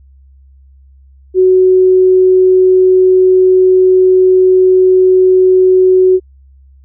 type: tone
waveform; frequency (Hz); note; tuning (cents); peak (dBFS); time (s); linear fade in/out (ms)
sine; 371.6; F#4; +7; -4; 1.34-6.2; 50
effects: added 67 Hz sine -39 dBFS peak until 6.84 s